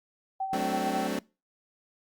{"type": "tone with tremolo", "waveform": "sine", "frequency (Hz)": 770, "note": "G5", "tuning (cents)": -31, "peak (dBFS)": -27, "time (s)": [0.4, 1.07], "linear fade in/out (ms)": 5, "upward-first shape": "sine", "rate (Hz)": 9.1, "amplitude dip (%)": 50}
{"type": "chord", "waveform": "25% pulse", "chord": "D dominant seventh", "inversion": "first", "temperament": "equal with one note detuned", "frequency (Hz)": [188.01, 220, 261.6, 293.7], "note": ["F#3", "A3", "C4", "D4"], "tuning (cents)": [28, 0, 0, 0], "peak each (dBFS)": -31, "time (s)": [0.53, 1.19], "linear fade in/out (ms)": 2}
{"effects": ["noise-tail reverb RT60 0.3 s tail -24 dB re dry", "Opus 48 kbps"]}